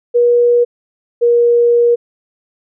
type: tone pair in turn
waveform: sine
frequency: 480.5 / 475 Hz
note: B4 / A#4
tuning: -48 / +33 cents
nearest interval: unison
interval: 19 cents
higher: first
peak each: -7 dBFS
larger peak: neither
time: 0.14-0.65 / 1.21-1.96 s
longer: second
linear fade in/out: 20 ms
effects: none